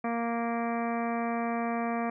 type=harmonic tone with a mistuned harmonic; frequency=233.1 Hz; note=A#3; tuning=in tune; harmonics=1 / 2 / 3 / 4 / 5 / 6 / 7 / 8 / 9 / 10; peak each=-31 / -37 / -33 / -42 / -38 / -48 / -46 / -45 / -49 / -44 dBFS; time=0.04-2.1 s; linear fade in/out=5 ms; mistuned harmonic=9; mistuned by=-15 cents; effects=none